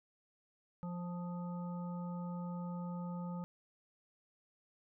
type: harmonic tone with a mistuned harmonic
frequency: 175.5 Hz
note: F3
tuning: 9 cents sharp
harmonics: 1 / 3 / 5 / 7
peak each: -39 / -51 / -51 / -54 dBFS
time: 0.83-3.44 s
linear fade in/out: 0 ms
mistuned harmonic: 7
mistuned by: +23 cents
effects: none